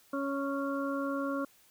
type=harmonic tone; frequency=277.2 Hz; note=C#4; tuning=in tune; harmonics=1 / 2 / 4 / 5; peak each=-33 / -36 / -39 / -40 dBFS; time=0.13-1.45 s; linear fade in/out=5 ms; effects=white hiss -63 dBFS RMS until 1.7 s